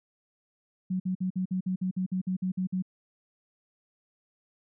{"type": "tone bursts", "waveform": "sine", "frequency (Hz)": 185.3, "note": "F#3", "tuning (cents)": 3, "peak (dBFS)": -26, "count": 13, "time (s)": [0.9, 2.824], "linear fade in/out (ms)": 10, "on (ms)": 100, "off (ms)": 52, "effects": []}